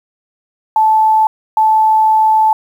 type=tone pair in turn; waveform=sine; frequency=873 / 873 Hz; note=A5 / A5; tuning=-14 / -14 cents; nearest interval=unison; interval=0 cents; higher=neither; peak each=-7 dBFS; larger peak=neither; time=0.76-1.27 / 1.57-2.53 s; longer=second; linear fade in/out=2 ms; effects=7-bit